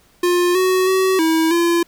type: tone with pitch steps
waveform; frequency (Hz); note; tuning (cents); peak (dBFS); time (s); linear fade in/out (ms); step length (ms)
square; 353.7 / 372 / 377.9 / 322.8 / 341.3; F4 / F#4 / F#4 / E4 / F4; +22 / +9 / +37 / -36 / -40; -14; 0.23-1.83; 5; 320
effects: pink hiss -54 dBFS RMS until 1.87 s